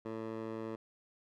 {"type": "tone with band-pass filter", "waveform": "15% pulse", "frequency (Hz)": 111.6, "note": "A2", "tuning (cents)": 25, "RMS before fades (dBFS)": -41, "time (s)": [0.05, 0.76], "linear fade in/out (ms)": 10, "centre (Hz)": 530, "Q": 0.89, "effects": []}